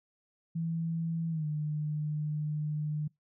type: tone with pitch glide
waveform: sine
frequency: 164.81 to 151.13 Hz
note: E3 to D3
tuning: 0 to +50 cents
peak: -30 dBFS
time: 0.55-3.08 s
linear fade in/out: 10 ms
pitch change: -150 cents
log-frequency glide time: 1.3-1.46 s
effects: noise-tail reverb RT60 0.2 s tail -26 dB re dry